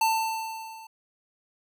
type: tone with level ramp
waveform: square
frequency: 891 Hz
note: A5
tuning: 22 cents sharp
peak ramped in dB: -20 to -44 dBFS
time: 0.01-0.87 s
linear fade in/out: 5 ms
effects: none